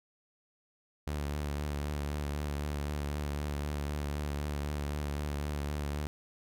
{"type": "tone with vibrato", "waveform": "sawtooth", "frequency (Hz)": 73.1, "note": "D2", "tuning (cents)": -7, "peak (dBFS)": -29, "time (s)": [1.07, 6.07], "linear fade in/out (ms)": 0, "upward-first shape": "triangle", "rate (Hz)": 3.9, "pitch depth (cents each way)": 38, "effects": []}